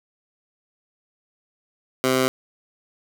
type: tone with high-pass filter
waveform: 15% pulse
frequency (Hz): 130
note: C3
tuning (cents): -11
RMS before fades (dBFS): -20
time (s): 2.04-2.28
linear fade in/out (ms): 0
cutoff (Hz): 270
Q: 0.65
effects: none